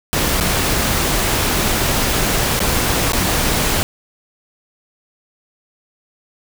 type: noise with dropouts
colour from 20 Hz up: pink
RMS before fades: -17 dBFS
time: 0.13-3.83 s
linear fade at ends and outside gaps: 0 ms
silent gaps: 0.401-0.409 / 2.593-2.603 / 3.121-3.133 s
effects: none